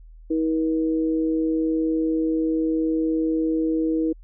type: tone pair together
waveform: sine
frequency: 319.7 / 479 Hz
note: D#4 / A#4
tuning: +47 / +47 cents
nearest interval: perfect fifth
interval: 700 cents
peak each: -20 / -27 dBFS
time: 0.3-4.13 s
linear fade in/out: 10 ms
effects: added 40 Hz sine -42 dBFS peak until 4.23 s